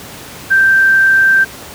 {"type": "tone", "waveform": "sine", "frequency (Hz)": 1568, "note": "G6", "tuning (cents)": 0, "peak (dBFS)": -6, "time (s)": [0.5, 1.45], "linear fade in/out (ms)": 20, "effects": ["pink hiss -31 dBFS RMS until 1.74 s", "high-pass 80 Hz 12 dB/octave"]}